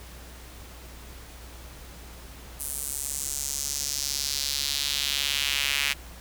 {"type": "tone with high-pass filter sweep", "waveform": "sawtooth", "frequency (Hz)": 140.9, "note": "C#3", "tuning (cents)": 29, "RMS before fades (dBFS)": -29, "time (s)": [2.59, 5.94], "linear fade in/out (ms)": 20, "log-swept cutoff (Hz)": [9900, 2400], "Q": 2.1, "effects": ["added 60 Hz sine -44 dBFS peak until 6.2 s", "pink hiss -47 dBFS RMS until 6.2 s"]}